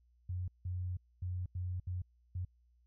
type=tone bursts at uneven times; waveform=sine; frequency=90.4 Hz; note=F#2; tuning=40 cents flat; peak=-35 dBFS; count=6; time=0.29-0.48 / 0.65-0.97 / 1.22-1.46 / 1.55-1.8 / 1.87-2.02 / 2.35-2.45 s; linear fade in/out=5 ms; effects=added 60 Hz sine -66 dBFS peak until 2.86 s